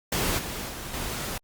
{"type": "noise with level steps", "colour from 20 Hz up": "pink", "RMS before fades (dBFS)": [-26, -34, -37, -32], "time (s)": [0.12, 1.38], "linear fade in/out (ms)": 5, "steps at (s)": [0.38, 0.68, 0.93], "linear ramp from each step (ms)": 10, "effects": ["Opus 48 kbps"]}